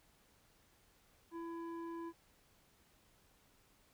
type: tone with low-pass filter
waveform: square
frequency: 334.4 Hz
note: E4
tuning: 25 cents sharp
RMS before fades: -45 dBFS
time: 1.31-2.13 s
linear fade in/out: 50 ms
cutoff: 1100 Hz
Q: 1.4
effects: pink hiss -70 dBFS RMS until 3.93 s